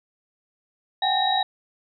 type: tone cluster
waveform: sine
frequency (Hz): 724 / 763 / 822 / 1821 / 3835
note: F#5 / G5 / G#5 / A#6 / A#7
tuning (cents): -38 / -47 / -18 / -41 / +48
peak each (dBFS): -31 / -23 / -26 / -31 / -24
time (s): 1.02-1.43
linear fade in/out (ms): 5
effects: none